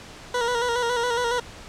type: tone with vibrato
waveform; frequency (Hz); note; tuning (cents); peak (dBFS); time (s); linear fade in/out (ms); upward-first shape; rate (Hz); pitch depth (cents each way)
20% pulse; 479.8; A#4; +50; -17; 0.34-1.4; 5; square; 7.2; 44
effects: pink hiss -42 dBFS RMS until 1.68 s + low-pass 7000 Hz 12 dB/octave